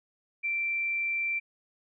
sine tone, 2349 Hz, D7, in tune, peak -27 dBFS, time 0.43-1.4 s, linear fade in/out 20 ms, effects none

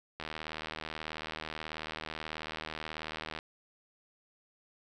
click train, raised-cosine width 0.3 ms, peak -22 dBFS, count 251, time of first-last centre 0.2-3.389 s, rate 78.4 Hz, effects none

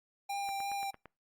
square tone with vibrato, 795 Hz, G5, 24 cents sharp, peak -35 dBFS, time 0.29-0.91 s, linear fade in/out 10 ms, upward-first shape sine, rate 2.9 Hz, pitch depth 13 cents each way
click train, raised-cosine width 0.5 ms, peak -33 dBFS, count 6, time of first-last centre 0.49-1.057 s, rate 8.82 Hz
effects noise-tail reverb RT60 0.3 s tail -26 dB re dry + Opus 48 kbps

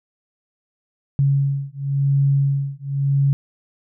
sine beating tone pair, 138.59 / 139.53 Hz, C#3 / C#3, 0 / +12 cents, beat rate 0.94 Hz, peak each -19 / -19 dBFS, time 1.19-3.33 s, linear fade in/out 0 ms, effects none

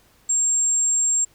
sine tone, 7459 Hz, A#8, in tune, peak -17 dBFS, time 0.29-1.25 s, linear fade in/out 10 ms, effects pink hiss -57 dBFS RMS until 1.34 s

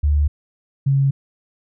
sine tone pair in turn, 73.42 / 137.4 Hz, D2 / C#3, 0 / -15 cents, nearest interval major seventh, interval 1085 cents, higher second, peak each -13 dBFS, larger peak neither, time 0.03-0.28 / 0.86-1.11 s, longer neither, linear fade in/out 10 ms, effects none

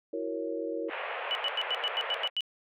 sine chord, F# dominant seventh, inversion third, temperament equal, 329.6 / 370 / 466.2 / 554.4 Hz, E4 / F#4 / A#4 / C#5, 0 / 0 / 0 / 0 cents, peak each -36 / -40 / -35 / -37 dBFS, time 0.13-0.9 s, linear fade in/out 5 ms
pink band-pass noise, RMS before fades -36 dBFS, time 0.88-2.3 s, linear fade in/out 50 ms, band 480 to 2900 Hz, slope 48 dB/octave
sine tone bursts, 2958 Hz, F#7, 1 cent flat, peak -27 dBFS, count 9, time 1.31-2.407 s, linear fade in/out 0 ms, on 41 ms, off 91 ms
effects none

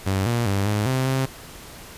sawtooth tone with pitch steps, 96.3 / 118.7 / 99 / 104.9 / 130.5 / 132.6 Hz, G2 / A#2 / G2 / G#2 / C3 / C3, -30 / +32 / +18 / +18 / -4 / +23 cents, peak -16 dBFS, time 0.06-1.26 s, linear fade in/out 10 ms, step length 200 ms, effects pink hiss -41 dBFS RMS until 1.97 s + resampled to 32000 Hz

